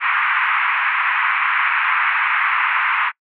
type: band-pass noise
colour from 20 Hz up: pink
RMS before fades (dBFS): -18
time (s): 0-3.12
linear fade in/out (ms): 50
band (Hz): 1000 to 2500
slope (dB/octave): 48
effects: noise-tail reverb RT60 0.1 s tail -25 dB re dry